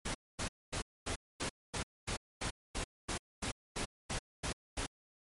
pink noise bursts, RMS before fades -37 dBFS, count 15, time 0.05-4.865 s, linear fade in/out 10 ms, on 97 ms, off 240 ms, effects MP3 48 kbps

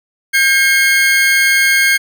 40% pulse tone pair together, 1600 / 2161 Hz, G6 / C#7, +35 / -45 cents, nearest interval perfect fourth, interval 520 cents, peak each -11 dBFS, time 0.33-1.98 s, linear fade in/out 20 ms, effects none

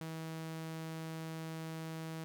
sawtooth tone, 161.1 Hz, E3, 39 cents flat, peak -37 dBFS, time 0.01-2.24 s, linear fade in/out 0 ms, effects none

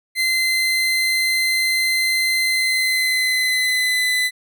30% pulse tone with pitch glide, 2066 to 2007 Hz, C7 to B6, -22 to +27 cents, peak -14 dBFS, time 0.15-4.31 s, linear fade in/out 50 ms, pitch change -51 cents, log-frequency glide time 2.41-4.12 s, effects none

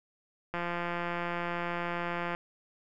click train, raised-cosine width 0.5 ms, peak -19 dBFS, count 314, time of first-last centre 0.54-2.349 s, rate 173 Hz, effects none

